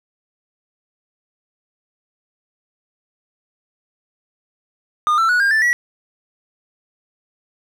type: tone with pitch steps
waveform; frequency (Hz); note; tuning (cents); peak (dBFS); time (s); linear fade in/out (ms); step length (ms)
triangle; 1218 / 1335.9 / 1465.3 / 1607.2 / 1762.8 / 1933.5; D#6 / E6 / F#6 / G6 / A6 / B6; -37 / +23 / -17 / +43 / +3 / -37; -11; 5.07-5.73; 0; 110
effects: none